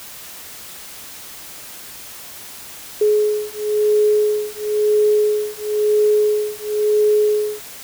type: beating tone pair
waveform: sine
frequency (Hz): 421.5 / 422.48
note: G#4 / G#4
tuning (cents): +26 / +30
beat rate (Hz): 0.98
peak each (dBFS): -17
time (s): 3.01-7.61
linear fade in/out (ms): 5
effects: white hiss -36 dBFS RMS until 7.83 s